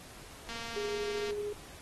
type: click train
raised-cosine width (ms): 0.2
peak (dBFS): -26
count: 190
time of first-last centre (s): 0.49-1.308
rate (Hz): 231
type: tone with tremolo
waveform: sine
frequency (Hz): 413.9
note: G#4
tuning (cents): -6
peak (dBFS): -32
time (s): 0.76-1.53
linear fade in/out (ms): 5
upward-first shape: sine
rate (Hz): 13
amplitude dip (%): 30
effects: pink hiss -51 dBFS RMS until 1.81 s + AAC 32 kbps